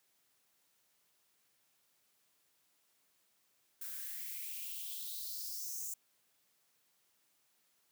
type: noise with high-pass filter sweep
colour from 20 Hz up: violet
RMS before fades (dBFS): -43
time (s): 3.81-5.94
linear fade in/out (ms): 5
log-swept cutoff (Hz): 1400 to 7100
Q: 4.8
effects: white hiss -75 dBFS RMS until 7.91 s + high-pass 100 Hz 12 dB/octave

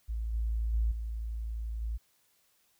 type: tone with level steps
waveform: sine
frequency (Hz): 55.8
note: A1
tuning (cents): +25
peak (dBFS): -31 / -28 / -25 / -33 / -31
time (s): 0.08-1.98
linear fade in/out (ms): 20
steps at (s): 0.33 / 0.73 / 0.91 / 1.81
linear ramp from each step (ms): 10
effects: white hiss -70 dBFS RMS until 2.79 s

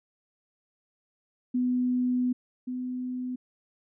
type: tone pair in turn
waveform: sine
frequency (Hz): 249.5 / 251.8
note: B3 / B3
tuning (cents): +18 / +34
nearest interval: unison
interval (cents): 16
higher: second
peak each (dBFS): -23 / -30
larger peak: first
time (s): 1.54-2.33 / 2.67-3.36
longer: first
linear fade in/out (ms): 10
effects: none

